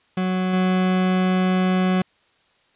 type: tone with level steps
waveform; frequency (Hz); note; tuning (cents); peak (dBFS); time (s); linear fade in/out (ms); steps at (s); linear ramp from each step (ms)
40% pulse; 185; F#3; 0; -19 / -16; 0.17-2.02; 5; 0.53; 5
effects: white hiss -61 dBFS RMS until 2.75 s + resampled to 8000 Hz